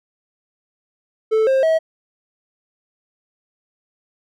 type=tone with pitch steps; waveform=triangle; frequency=439.1 / 531.3 / 642.9 Hz; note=A4 / C5 / E5; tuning=-4 / +26 / -43 cents; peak=-11 dBFS; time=1.31-1.79 s; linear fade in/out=20 ms; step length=160 ms; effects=none